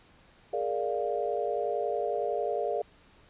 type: chord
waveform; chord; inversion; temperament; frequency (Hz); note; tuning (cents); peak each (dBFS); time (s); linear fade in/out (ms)
sine; Bb dominant seventh; third; equal; 415.3 / 466.2 / 587.3 / 698.5; Ab4 / Bb4 / D5 / F5; 0 / 0 / 0 / 0; -33; 0.53-2.82; 5
effects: pink hiss -59 dBFS RMS until 3.29 s + resampled to 8000 Hz